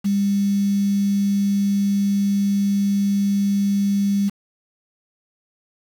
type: tone with quantisation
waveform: sine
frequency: 200 Hz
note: G3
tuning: 35 cents sharp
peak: -16 dBFS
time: 0.04-4.3 s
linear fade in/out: 20 ms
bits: 6
effects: none